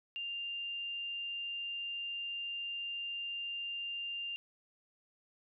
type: tone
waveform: sine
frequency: 2794 Hz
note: F7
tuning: in tune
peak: -37 dBFS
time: 0.16-4.36 s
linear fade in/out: 0 ms
effects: none